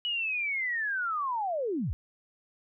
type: linear sweep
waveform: sine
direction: down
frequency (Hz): 2946 to 50.7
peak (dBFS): -28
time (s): 0.05-1.93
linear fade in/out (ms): 0
effects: none